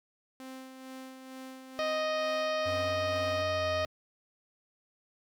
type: tone with tremolo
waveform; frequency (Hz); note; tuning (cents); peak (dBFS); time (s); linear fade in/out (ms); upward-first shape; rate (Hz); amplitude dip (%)
sawtooth; 261.6; C4; 0; -38; 0.4-3.42; 0; sine; 2.2; 45
type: harmonic tone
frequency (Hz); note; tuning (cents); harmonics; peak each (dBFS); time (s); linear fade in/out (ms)
622.3; D#5; 0; 1 / 2 / 3 / 4 / 5 / 6 / 7 / 8 / 9; -30 / -36 / -40 / -42 / -44 / -46 / -47 / -48 / -49; 1.79-3.85; 0
type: tone with pitch glide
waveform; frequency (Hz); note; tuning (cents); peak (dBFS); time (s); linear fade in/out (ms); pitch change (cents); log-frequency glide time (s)
square; 92.8 to 88.76; F#2 to F2; +6 to +29; -39; 2.65-3.86; 20; -77; 3.45-3.71
effects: none